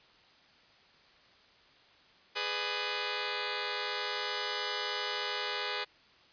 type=chord; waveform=5% pulse; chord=G# diminished; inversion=none; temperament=just; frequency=415.3 / 498.4 / 598 Hz; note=G#4 / B4 / D5; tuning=0 / +16 / +31 cents; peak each=-24 / -24 / -29 dBFS; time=2.35-5.85 s; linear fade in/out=20 ms; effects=white hiss -61 dBFS RMS until 6.32 s + resampled to 11025 Hz